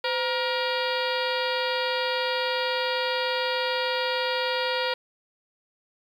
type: harmonic tone with a mistuned harmonic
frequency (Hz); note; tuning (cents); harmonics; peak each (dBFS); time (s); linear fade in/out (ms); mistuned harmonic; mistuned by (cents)
473.5; A#4; +27; 1 / 2 / 3 / 4 / 5 / 6 / 7 / 8 / 9 / 10; -28 / -31 / -33 / -34 / -35 / -36 / -36 / -37 / -38 / -38; 0.04-4.94; 5; 1; +130
effects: 9-bit